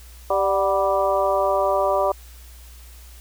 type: harmonic tone with a mistuned harmonic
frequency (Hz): 196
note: G3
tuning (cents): 0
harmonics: 2 / 3 / 4 / 5 / 6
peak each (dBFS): -26 / -20 / -25 / -25 / -26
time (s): 0.3-2.12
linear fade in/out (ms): 5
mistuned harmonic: 4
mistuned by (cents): -72
effects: added 60 Hz sine -41 dBFS peak until 3.2 s + white hiss -49 dBFS RMS until 3.2 s